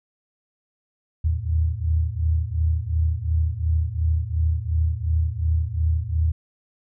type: tone cluster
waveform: sine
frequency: 78.2 / 81 / 112.3 Hz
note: D#2 / E2 / A2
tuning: +9 / -30 / +36 cents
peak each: -23 / -22 / -29 dBFS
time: 1.24-6.32 s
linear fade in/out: 10 ms
effects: none